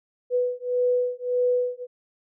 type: beating tone pair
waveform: sine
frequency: 493.9 / 495.6 Hz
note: B4 / B4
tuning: 0 / +6 cents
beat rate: 1.7 Hz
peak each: -24 dBFS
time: 0.3-1.87 s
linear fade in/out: 50 ms
effects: none